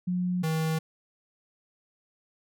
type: tone pair in turn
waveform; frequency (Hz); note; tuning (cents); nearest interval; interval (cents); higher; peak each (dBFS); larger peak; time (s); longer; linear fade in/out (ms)
sine / square; 180 / 159.44; F#3 / D#3; -47 / +43; major second; 210; first; -25 / -26; first; 0.07-0.43 / 0.43-0.79; neither; 10
effects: none